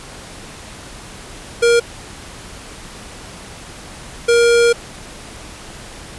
square tone bursts at uneven times, 470.9 Hz, A#4, 18 cents sharp, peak -10 dBFS, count 2, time 1.62-1.8 / 4.28-4.73 s, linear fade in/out 10 ms, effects pink hiss -35 dBFS RMS until 6.18 s + resampled to 24000 Hz

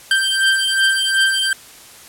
25% pulse beating tone pair, 1568 / 1570.7 Hz, G6 / G6, 0 / +3 cents, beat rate 2.7 Hz, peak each -13 dBFS, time 0.11-1.53 s, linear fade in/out 2 ms, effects white hiss -41 dBFS RMS until 2.08 s + low-pass 12000 Hz 12 dB/octave

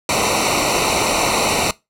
pink noise with comb filter, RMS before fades -17 dBFS, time 0.09-1.71 s, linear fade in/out 2 ms, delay 0.6 ms, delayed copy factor -0.9, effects noise-tail reverb RT60 0.2 s tail -20 dB re dry + low-pass 10000 Hz 12 dB/octave

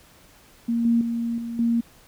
sine tone with level steps, 233.1 Hz, A#3, in tune, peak -20 / -16 / -23 / -28 / -18 dBFS, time 0.68-1.81 s, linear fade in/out 10 ms, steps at 0.85 / 1.01 / 1.38 / 1.59 s, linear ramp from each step 2 ms, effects pink hiss -53 dBFS RMS until 2.07 s

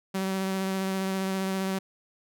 sawtooth tone with vibrato, 191.1 Hz, G3, 44 cents flat, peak -23 dBFS, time 0.14-1.79 s, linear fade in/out 10 ms, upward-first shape sine, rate 15 Hz, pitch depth 13 cents each way, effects none

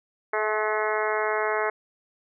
harmonic tone with a mistuned harmonic, 214.3 Hz, A3, 45 cents flat, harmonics 2 / 3 / 4 / 5 / 6 / 7 / 8 / 9 / 10, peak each -28 / -30 / -31 / -32 / -33 / -33 / -34 / -35 / -35 dBFS, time 0.33-1.7 s, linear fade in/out 5 ms, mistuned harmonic 3, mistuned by +17 cents, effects none

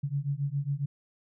sine beating tone pair, 137.8 / 145.1 Hz, C#3 / D3, -10 / -21 cents, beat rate 7.3 Hz, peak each -31 dBFS, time 0.03-0.86 s, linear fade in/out 10 ms, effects none

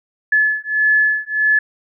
sine beating tone pair, 1719 / 1720.6 Hz, A6 / A6, -41 / -39 cents, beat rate 1.6 Hz, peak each -16 dBFS, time 0.32-1.59 s, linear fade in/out 5 ms, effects none

